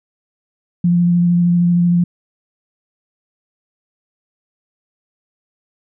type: tone with vibrato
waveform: sine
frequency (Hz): 174.1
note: F3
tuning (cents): -5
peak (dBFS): -10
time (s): 0.84-2.04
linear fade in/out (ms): 5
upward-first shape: square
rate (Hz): 13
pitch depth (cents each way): 11
effects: none